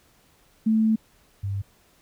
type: tone pair in turn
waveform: sine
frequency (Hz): 220 / 98.97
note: A3 / G2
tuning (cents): 0 / +17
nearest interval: octave + major second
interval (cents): 1383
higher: first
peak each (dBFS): -17 / -25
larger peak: first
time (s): 0.66-0.96 / 1.43-1.62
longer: first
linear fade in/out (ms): 10
effects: pink hiss -60 dBFS RMS until 2.01 s